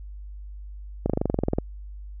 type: slowing click train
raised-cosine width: 2 ms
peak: -9 dBFS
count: 13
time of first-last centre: 1.06-1.585 s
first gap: 37 ms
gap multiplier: 1.03
effects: added 50 Hz sine -36 dBFS peak until 2.2 s